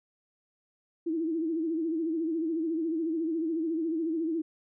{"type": "tone with vibrato", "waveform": "sine", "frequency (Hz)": 324.7, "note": "E4", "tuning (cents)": -26, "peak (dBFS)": -27, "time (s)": [1.06, 4.42], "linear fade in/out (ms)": 10, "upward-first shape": "sine", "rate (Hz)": 14, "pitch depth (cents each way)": 82, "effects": []}